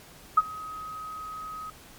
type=tone with ADSR envelope; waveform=sine; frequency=1264 Hz; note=D#6; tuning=27 cents sharp; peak=-12 dBFS; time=0.37-1.7 s; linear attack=9 ms; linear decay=33 ms; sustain=-23 dB; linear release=3 ms; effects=pink hiss -50 dBFS RMS until 1.98 s + MP3 96 kbps